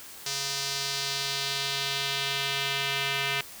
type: tone with band-pass filter sweep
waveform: square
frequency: 138.7 Hz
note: C#3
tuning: 1 cent sharp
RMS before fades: -30 dBFS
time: 0.26-3.41 s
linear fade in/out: 2 ms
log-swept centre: 5400 to 2700 Hz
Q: 1.8
effects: white hiss -45 dBFS RMS until 3.6 s